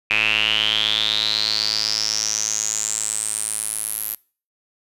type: tone with band-pass filter sweep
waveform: square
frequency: 54 Hz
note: A1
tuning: 32 cents flat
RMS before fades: -22 dBFS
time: 0.1-4.15 s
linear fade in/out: 5 ms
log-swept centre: 2500 to 12000 Hz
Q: 9.8
effects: noise-tail reverb RT60 0.4 s tail -24 dB re dry